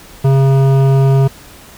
sine tone with hard clipping, 135.5 Hz, C#3, 39 cents flat, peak -9 dBFS, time 0.24-1.28 s, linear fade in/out 10 ms, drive 13 dB, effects pink hiss -38 dBFS RMS until 1.77 s

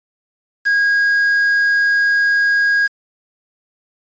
triangle tone with quantisation, 1638 Hz, G#6, 24 cents flat, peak -10 dBFS, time 0.65-2.88 s, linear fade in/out 20 ms, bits 5, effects resampled to 16000 Hz

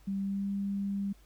sine tone with pitch glide, 196 to 198.85 Hz, G3 to G3, 0 to +25 cents, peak -30 dBFS, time 0.07-1.13 s, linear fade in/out 10 ms, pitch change +25 cents, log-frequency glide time 0.19-0.49 s, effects added 50 Hz sine -57 dBFS peak until 1.25 s + pink hiss -65 dBFS RMS until 1.25 s

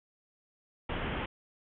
pink low-pass noise, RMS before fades -35 dBFS, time 0.89-1.26 s, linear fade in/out 5 ms, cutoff 3300 Hz, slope 96 dB/octave, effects none

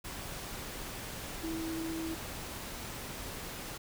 sine tone in noise, 325 Hz, E4, 24 cents flat, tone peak -35 dBFS, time 1.43-2.15 s, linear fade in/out 10 ms, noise pink, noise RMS -42 dBFS, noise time 0.04-3.78 s, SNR +4 dB, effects none

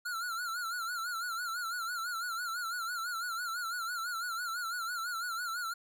square tone with vibrato, 1396.9 Hz, F6, in tune, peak -35 dBFS, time 0.05-5.74 s, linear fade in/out 10 ms, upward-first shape sine, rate 6 Hz, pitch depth 97 cents each way, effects none

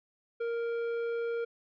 sine tone with tanh clipping, 466.2 Hz, A#4, in tune, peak -32 dBFS, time 0.4-1.45 s, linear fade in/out 10 ms, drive 10 dB, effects none

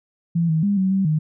sine tone with pitch steps, 168.3 / 159 / 202.2 / 189.3 / 193 / 154.6 Hz, E3 / D#3 / G#3 / F#3 / G3 / D#3, +36 / +38 / -46 / +40 / -27 / -11 cents, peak -16 dBFS, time 0.35-1.19 s, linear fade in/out 10 ms, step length 140 ms, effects none

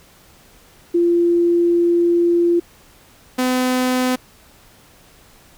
sine / sawtooth tone pair in turn, 344.3 / 253.8 Hz, F4 / B3, -25 / +47 cents, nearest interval perfect fourth, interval 528 cents, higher first, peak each -12 dBFS, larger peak neither, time 0.94-2.6 / 3.38-4.16 s, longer first, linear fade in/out 10 ms, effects pink hiss -49 dBFS RMS until 5.57 s

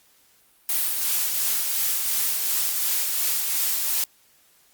blue noise with tremolo, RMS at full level -22 dBFS, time 0.69-4.04 s, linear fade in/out 2 ms, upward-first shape triangle, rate 2.8 Hz, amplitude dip 35%, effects white hiss -59 dBFS RMS until 4.73 s + Opus 48 kbps

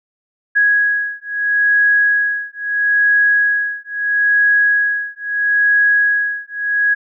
sine beating tone pair, 1661.2 / 1661.96 Hz, G#6 / G#6, 0 / +1 cents, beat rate 0.76 Hz, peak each -15 dBFS, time 0.55-6.95 s, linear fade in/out 20 ms, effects none

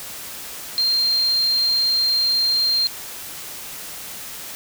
sine tone in noise, 4186 Hz, C8, in tune, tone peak -16 dBFS, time 0.78-2.87 s, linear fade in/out 0 ms, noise white, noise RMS -34 dBFS, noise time 0-4.55 s, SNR +15 dB, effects none

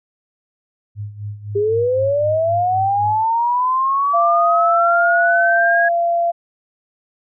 sine tone with tremolo, 103.7 Hz, G#2, 2 cents flat, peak -23 dBFS, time 0.95-3.25 s, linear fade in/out 50 ms, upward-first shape sine, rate 3.9 Hz, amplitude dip 75%
sine linear sweep, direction up, 397.8 to 1661.2 Hz, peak -14 dBFS, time 1.55-5.89 s, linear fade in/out 10 ms
sine tone, 685 Hz, F5, 34 cents flat, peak -14 dBFS, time 4.13-6.32 s, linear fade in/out 20 ms
effects none

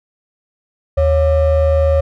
triangle ring-modulated tone, 314.8 Hz, D#4, 20 cents sharp, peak -5 dBFS, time 0.97-2.01 s, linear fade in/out 10 ms, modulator 237 Hz, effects none

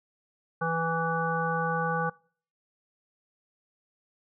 harmonic tone, 164.81 Hz, E3, in tune, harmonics 1 / 3 / 5 / 7 / 9, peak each -32 / -32 / -32 / -32 / -32 dBFS, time 0.61-2.1 s, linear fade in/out 10 ms, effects noise-tail reverb RT60 0.5 s tail -25 dB re dry

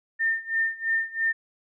sine tone with tremolo, 1809 Hz, A6, 48 cents sharp, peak -20 dBFS, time 0.19-1.33 s, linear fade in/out 20 ms, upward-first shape sine, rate 3 Hz, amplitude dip 90%, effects none

